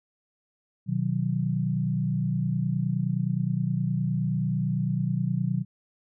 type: chord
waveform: sine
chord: B major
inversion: none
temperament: equal with one note detuned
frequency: 125.7 / 155.56 / 185 Hz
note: B2 / D#3 / F#3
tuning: +31 / 0 / 0 cents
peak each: -28 dBFS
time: 0.86-5.65 s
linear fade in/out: 50 ms
effects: none